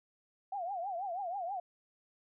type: tone with vibrato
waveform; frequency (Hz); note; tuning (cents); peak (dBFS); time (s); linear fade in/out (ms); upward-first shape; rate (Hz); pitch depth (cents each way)
sine; 740; F#5; 0; -35; 0.52-1.6; 5; triangle; 6.2; 200
effects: none